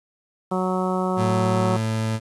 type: harmonic tone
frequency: 185 Hz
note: F#3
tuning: in tune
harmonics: 1 / 2 / 3 / 4 / 5 / 6 / 7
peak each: -24 / -27 / -29 / -30 / -31 / -32 / -32 dBFS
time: 0.51-1.77 s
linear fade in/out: 10 ms
type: tone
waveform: 30% pulse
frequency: 110.9 Hz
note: A2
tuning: 14 cents sharp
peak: -19 dBFS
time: 1.16-2.2 s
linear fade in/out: 50 ms
effects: resampled to 24000 Hz + 8-bit